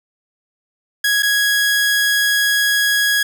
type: tone with dropouts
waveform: sawtooth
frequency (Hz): 1661.2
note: G#6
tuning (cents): 0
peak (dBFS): -10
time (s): 1.04-3.23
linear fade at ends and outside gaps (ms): 5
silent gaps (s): 1.224-1.23
effects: none